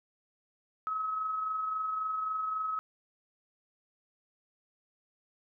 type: tone with amplitude modulation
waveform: sine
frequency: 1282 Hz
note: E6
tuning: 49 cents flat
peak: -29 dBFS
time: 0.87-2.79 s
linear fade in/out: 0 ms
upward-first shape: sine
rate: 23.7 Hz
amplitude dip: 35%
effects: none